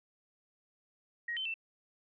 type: tone with pitch steps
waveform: sine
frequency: 1887 / 3078 / 2669 Hz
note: A#6 / G7 / E7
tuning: +21 / -32 / +21 cents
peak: -34 dBFS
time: 1.28-1.541 s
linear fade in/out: 5 ms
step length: 87 ms
effects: none